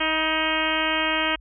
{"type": "harmonic tone with a mistuned harmonic", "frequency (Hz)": 314.9, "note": "D#4", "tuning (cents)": 21, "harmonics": [1, 2, 3, 4, 5, 6, 7, 8, 9, 10], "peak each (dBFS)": [-30, -30, -30, -30, -30, -30, -30, -30, -30, -30], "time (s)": [0, 1.36], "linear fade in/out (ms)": 10, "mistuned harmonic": 3, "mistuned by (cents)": 16, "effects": ["added 50 Hz sine -45 dBFS peak until 1.4 s"]}